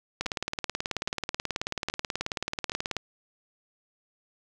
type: two click trains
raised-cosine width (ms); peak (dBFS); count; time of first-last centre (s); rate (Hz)
0.2; -12 / -15; 52 / 4; 0.21-2.967 / 0.26-2.719; 18.5 / 1.22
effects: none